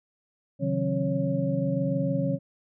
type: tone cluster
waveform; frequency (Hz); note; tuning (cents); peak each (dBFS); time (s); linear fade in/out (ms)
sine; 135.1 / 156.2 / 182.4 / 270.7 / 554; C#3 / D#3 / F#3 / C#4 / C#5; -44 / +7 / -24 / -41 / -1; -30; 0.59-2.39; 50
effects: none